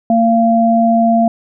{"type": "tone pair together", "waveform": "sine", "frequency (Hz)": [228.4, 687.2], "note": ["A#3", "F5"], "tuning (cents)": [-35, -28], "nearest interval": "octave + perfect fifth", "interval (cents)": 1907, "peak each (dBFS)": -11, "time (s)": [0.1, 1.28], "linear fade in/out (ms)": 2, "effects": []}